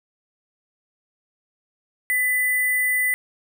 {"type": "tone with sample-and-hold", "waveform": "sine", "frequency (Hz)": 2000, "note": "B6", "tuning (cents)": 21, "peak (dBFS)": -18, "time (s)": [2.1, 3.14], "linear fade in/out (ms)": 0, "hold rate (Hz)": 11025, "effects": []}